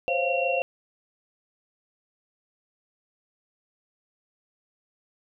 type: tone cluster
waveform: sine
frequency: 518 / 544 / 697 / 2738 Hz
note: C5 / C#5 / F5 / F7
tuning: -17 / -33 / -4 / -35 cents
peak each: -28 dBFS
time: 0.08-0.62 s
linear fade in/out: 0 ms
effects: none